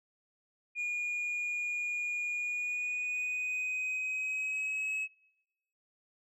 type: tone with pitch glide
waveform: sine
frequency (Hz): 2437 to 2570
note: D#7 to E7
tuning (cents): -37 to -45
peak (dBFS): -29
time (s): 0.75-5.08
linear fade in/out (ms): 50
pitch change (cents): +92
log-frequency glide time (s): 2.34-4.97
effects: noise-tail reverb RT60 0.9 s tail -25 dB re dry + tanh soft clip ceiling -31 dBFS

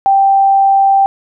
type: tone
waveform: sine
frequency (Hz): 784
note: G5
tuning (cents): 0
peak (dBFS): -6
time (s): 0.06-1.06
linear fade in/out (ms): 0
effects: none

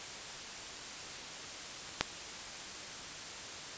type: clicks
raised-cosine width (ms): 0.2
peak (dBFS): -29 / -9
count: 2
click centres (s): 1.892 / 2.01
effects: white hiss -44 dBFS RMS until 3.77 s + resampled to 16000 Hz

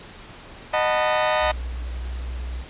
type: chord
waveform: sawtooth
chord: B dominant seventh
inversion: first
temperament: just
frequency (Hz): 617.4 / 740.8 / 889 / 987.8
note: D#5 / F#5 / A5 / B5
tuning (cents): -14 / +2 / +18 / 0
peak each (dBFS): -17 / -22 / -23 / -23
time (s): 0.73-1.52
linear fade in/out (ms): 10
type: tone with pitch glide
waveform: sine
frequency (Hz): 60.8 to 61.76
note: B1 to B1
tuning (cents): -26 to +1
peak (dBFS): -27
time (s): 1.4-2.65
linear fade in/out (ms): 50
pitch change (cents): +27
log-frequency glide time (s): 1.9-2.15
effects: pink hiss -42 dBFS RMS until 2.69 s + resampled to 8000 Hz

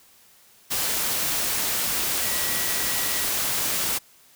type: tone in noise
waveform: sine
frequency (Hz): 1930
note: B6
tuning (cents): -40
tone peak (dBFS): -36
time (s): 2.21-3.26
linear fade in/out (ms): 20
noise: white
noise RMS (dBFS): -25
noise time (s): 0.7-3.99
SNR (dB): -14
effects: white hiss -55 dBFS RMS until 4.35 s

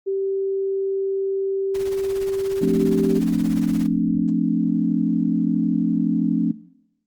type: tone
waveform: sine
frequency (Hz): 389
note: G4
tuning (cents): -13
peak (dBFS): -20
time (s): 0.06-3.2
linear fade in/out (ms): 20
type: noise with tremolo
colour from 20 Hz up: pink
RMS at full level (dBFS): -36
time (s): 1.74-3.87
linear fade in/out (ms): 10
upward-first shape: triangle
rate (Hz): 17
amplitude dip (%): 85
type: chord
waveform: sine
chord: D minor seventh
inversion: first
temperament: equal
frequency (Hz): 174.61 / 220 / 261.6 / 293.7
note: F3 / A3 / C4 / D4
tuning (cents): 0 / 0 / 0 / 0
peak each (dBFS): -23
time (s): 2.61-6.52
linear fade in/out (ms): 10
effects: noise-tail reverb RT60 0.8 s tail -20 dB re dry + Opus 32 kbps

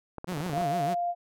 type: clicks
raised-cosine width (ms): 1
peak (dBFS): -23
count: 10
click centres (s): 0.183 / 0.244 / 0.323 / 0.375 / 0.406 / 0.464 / 0.497 / 0.533 / 0.579 / 0.614
type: tone with vibrato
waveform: sawtooth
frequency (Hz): 162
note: E3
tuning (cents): -30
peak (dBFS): -27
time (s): 0.27-0.95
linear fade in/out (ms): 20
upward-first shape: sine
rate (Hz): 6.6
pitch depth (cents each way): 240
type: tone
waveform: sine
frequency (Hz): 698.5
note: F5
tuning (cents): 0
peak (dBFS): -26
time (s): 0.52-1.15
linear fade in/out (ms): 50
effects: none

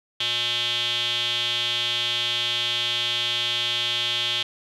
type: tone with band-pass filter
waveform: square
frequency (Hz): 120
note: B2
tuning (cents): -49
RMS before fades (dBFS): -25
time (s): 0.2-4.43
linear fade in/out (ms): 5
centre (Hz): 3300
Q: 7.8
effects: none

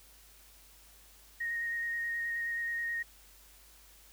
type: tone with vibrato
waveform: sine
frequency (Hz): 1864.7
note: A#6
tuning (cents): 0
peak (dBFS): -32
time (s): 1.4-3.03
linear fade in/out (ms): 10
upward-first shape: square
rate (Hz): 9.4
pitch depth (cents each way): 10
effects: added 50 Hz sine -61 dBFS peak until 4.12 s + white hiss -59 dBFS RMS until 4.12 s

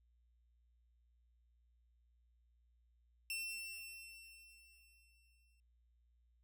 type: tone with exponential decay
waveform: sawtooth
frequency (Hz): 2699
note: E7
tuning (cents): +40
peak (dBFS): -36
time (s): 3.3-5.6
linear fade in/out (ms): 1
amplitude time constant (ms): 500
effects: added 59 Hz sine -70 dBFS peak until 6.43 s

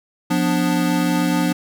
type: chord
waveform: square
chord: B diminished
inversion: second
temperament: equal with one note detuned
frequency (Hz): 177.15 / 246.9 / 293.7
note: F3 / B3 / D4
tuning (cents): +25 / 0 / 0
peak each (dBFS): -21 / -23 / -21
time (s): 0.3-1.53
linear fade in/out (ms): 10
effects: none

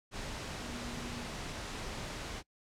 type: tone in noise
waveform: sine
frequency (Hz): 240.1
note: B3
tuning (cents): -49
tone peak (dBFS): -44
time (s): 0.61-1.27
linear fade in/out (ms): 50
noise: pink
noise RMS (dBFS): -41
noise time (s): 0.11-2.43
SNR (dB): -6
effects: noise-tail reverb RT60 0.1 s tail -23 dB re dry + low-pass 7000 Hz 12 dB/octave

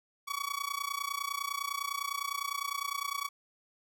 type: tone with amplitude modulation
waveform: sawtooth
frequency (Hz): 1131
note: C#6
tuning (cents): +34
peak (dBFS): -26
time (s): 0.27-3.29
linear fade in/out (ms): 20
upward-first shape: sine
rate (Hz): 29.9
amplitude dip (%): 90
effects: none

